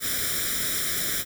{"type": "noise with comb filter", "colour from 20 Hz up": "white", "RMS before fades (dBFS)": -27, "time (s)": [0, 1.25], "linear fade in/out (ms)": 50, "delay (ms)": 0.55, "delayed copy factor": 1, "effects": []}